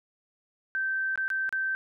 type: tone with dropouts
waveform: sine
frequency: 1554 Hz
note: G6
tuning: 16 cents flat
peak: -26 dBFS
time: 0.75-1.75 s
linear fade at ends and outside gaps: 0 ms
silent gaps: 1.157-1.176 / 1.28-1.302 / 1.492-1.526 s
effects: none